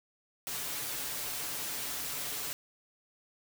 white noise with comb filter, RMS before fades -37 dBFS, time 0.47-2.53 s, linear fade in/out 0 ms, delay 6.9 ms, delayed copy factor +0.55, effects none

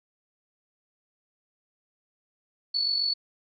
sine tone with amplitude modulation, 4435 Hz, C#8, in tune, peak -21 dBFS, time 2.74-3.14 s, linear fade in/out 10 ms, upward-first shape sine, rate 47.4 Hz, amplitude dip 55%, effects none

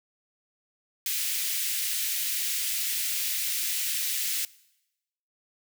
white high-pass noise, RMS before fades -29 dBFS, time 1.06-4.45 s, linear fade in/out 2 ms, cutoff 2000 Hz, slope 24 dB/octave, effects noise-tail reverb RT60 0.9 s tail -21 dB re dry

